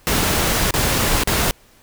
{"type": "noise with dropouts", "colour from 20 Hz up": "pink", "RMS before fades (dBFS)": -18, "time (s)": [0.07, 1.51], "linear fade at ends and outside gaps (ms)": 0, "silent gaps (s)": [[0.708, 0.739], [1.235, 1.274]], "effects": ["pink hiss -52 dBFS RMS until 1.82 s"]}